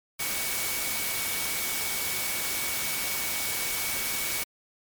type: tone in noise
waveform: sine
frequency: 2248 Hz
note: C#7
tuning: 24 cents sharp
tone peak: -36 dBFS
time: 0.19-4.44 s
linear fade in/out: 10 ms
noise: white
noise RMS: -30 dBFS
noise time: 0.19-4.44 s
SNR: -9 dB
effects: MP3 96 kbps